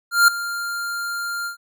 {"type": "tone with ADSR envelope", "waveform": "square", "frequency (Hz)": 1396.9, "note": "F6", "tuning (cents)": 0, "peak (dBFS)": -9, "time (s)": [0.11, 1.57], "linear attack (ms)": 170, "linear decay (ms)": 4, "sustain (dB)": -16, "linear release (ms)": 110, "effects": []}